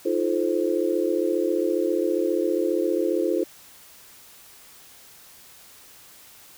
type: chord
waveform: sine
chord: F dominant seventh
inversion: third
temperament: just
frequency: 314.3 / 349.2 / 436.5 / 523.8 Hz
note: Eb4 / F4 / A4 / C5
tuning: +18 / 0 / -14 / +2 cents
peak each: -27 / -24 / -27 / -27 dBFS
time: 0.05-3.44 s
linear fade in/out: 10 ms
effects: white hiss -49 dBFS RMS until 6.57 s